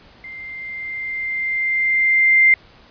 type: tone with level ramp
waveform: sine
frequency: 2093 Hz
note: C7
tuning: in tune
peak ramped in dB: -32 to -8 dBFS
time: 0.24-2.54 s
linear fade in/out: 2 ms
effects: pink hiss -48 dBFS RMS until 2.9 s + resampled to 11025 Hz